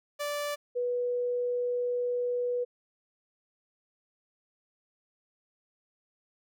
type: tone pair in turn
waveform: sawtooth / sine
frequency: 584 / 489.5 Hz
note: D5 / B4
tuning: -10 / -15 cents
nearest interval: minor third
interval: 305 cents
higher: first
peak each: -27 dBFS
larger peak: neither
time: 0.19-0.56 / 0.75-2.65 s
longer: second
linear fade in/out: 20 ms
effects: none